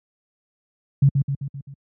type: tone with echo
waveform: sine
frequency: 138.59 Hz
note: C#3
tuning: in tune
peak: -10 dBFS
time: 1.02-1.09 s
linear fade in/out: 5 ms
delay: 130 ms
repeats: 5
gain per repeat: -5 dB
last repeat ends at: 1.74 s
effects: high-pass 80 Hz 12 dB/octave